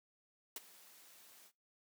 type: noise with ADSR envelope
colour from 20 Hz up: white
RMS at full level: -41 dBFS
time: 0.56-1.52 s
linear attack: 4 ms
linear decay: 23 ms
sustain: -20 dB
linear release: 61 ms
effects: noise-tail reverb RT60 0.2 s tail -19 dB re dry + high-pass 200 Hz 12 dB/octave